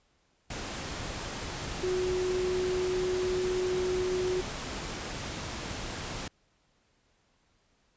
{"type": "tone in noise", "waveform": "sine", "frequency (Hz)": 367.1, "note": "F#4", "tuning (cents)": -14, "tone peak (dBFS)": -27, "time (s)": [1.83, 4.41], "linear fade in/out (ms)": 5, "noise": "pink", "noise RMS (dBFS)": -37, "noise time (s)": [0.5, 6.28], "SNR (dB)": 7, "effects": ["pink hiss -70 dBFS RMS until 7.96 s", "resampled to 16000 Hz"]}